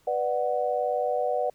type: chord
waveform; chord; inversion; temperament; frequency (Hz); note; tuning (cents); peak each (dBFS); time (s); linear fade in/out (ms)
sine; B minor; none; just; 493.9 / 592.7 / 740.8; B4 / D5 / F#5; 0 / +16 / +2; -28; 0.07-1.5; 5
effects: pink hiss -64 dBFS RMS until 1.54 s